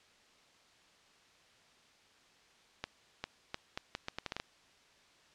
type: accelerating click train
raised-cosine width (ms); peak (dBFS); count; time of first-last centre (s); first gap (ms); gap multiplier
0.2; -19; 11; 2.84-4.4; 400; 0.76
effects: white hiss -64 dBFS RMS until 5.34 s + low-pass 5000 Hz 12 dB/octave